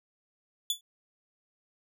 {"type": "tone with exponential decay", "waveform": "sawtooth", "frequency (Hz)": 3454, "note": "A7", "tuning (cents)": -33, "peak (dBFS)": -20, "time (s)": [0.7, 0.81], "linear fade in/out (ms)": 2, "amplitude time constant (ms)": 22, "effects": []}